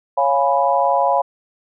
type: chord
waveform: sine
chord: C# dominant seventh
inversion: none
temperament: equal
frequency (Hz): 554.4 / 698.5 / 830.6 / 987.8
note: C#5 / E#5 / G#5 / B5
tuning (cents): 0 / 0 / 0 / 0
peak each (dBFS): -19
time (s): 0.17-1.22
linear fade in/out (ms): 10
effects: none